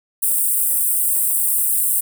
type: high-pass noise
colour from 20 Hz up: pink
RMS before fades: -18 dBFS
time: 0.22-2.01 s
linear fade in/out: 10 ms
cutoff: 8200 Hz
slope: 96 dB/octave
effects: none